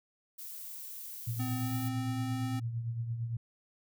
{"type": "noise", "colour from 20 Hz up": "violet", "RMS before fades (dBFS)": -44, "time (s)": [0.38, 1.89], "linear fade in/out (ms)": 10}
{"type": "tone with tremolo", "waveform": "sine", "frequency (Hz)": 116.3, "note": "A#2", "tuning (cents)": -4, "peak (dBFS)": -30, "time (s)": [1.27, 3.37], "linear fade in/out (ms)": 5, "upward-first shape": "triangle", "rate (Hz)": 8.8, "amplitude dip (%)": 60}
{"type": "tone with pitch glide", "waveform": "square", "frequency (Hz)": [255.7, 260.3], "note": ["C4", "C4"], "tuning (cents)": [-40, -9], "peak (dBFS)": -36, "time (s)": [1.39, 2.6], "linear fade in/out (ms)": 10, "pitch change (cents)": 31, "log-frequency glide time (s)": [1.55, 1.75]}
{"effects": []}